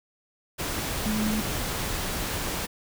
sine tone in noise, 214.6 Hz, A3, 43 cents flat, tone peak -25 dBFS, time 1.05-1.41 s, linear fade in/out 20 ms, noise pink, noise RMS -30 dBFS, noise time 0.58-2.67 s, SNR +2 dB, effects none

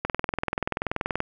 click train, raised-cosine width 0.5 ms, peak -10 dBFS, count 25, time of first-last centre 0.05-1.204 s, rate 20.8 Hz, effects none

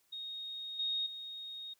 sine tone with level steps, 3729 Hz, A#7, in tune, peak -40 / -32 / -42 dBFS, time 0.12-1.74 s, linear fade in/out 10 ms, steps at 0.79 / 1.06 s, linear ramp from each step 5 ms, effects white hiss -73 dBFS RMS until 1.79 s + high-pass 80 Hz 12 dB/octave

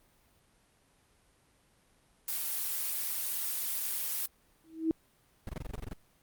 blue noise, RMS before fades -34 dBFS, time 2.28-4.26 s, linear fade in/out 2 ms
sine tone with exponential growth, 322.3 Hz, E4, 39 cents flat, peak -22 dBFS, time 4.64-4.91 s, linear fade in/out 0 ms, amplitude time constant 58 ms
brown noise bursts, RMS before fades -37 dBFS, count 11, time 5.47-5.932 s, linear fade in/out 2 ms, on 22 ms, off 22 ms
effects pink hiss -67 dBFS RMS until 6.22 s + Opus 32 kbps

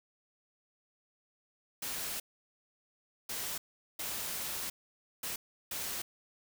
white noise bursts at uneven times, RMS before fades -38 dBFS, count 5, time 1.82-2.2 / 3.29-3.58 / 3.99-4.7 / 5.23-5.36 / 5.71-6.02 s, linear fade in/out 5 ms, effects none

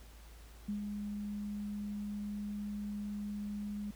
sine tone with ADSR envelope, 206.2 Hz, G#3, 12 cents flat, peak -33 dBFS, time 0.68-3.91 s, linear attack 10 ms, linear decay 110 ms, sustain -4 dB, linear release 5 ms, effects added 55 Hz sine -52 dBFS peak until 3.95 s + pink hiss -60 dBFS RMS until 3.95 s

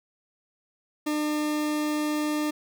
40% pulse tone, 301.2 Hz, D4, 44 cents sharp, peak -24 dBFS, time 1.06-2.51 s, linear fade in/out 10 ms, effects none

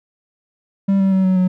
triangle tone with pitch steps, 196 / 192.86 / 189.76 / 186.72 / 183.72 Hz, G3 / G3 / F#3 / F#3 / F#3, 0 / -28 / +44 / +16 / -12 cents, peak -10 dBFS, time 0.88-1.48 s, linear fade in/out 10 ms, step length 120 ms, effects none

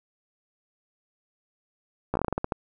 slowing click train, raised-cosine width 1 ms, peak -12 dBFS, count 11, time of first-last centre 2.14-2.522 s, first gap 14 ms, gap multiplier 1.21, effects none

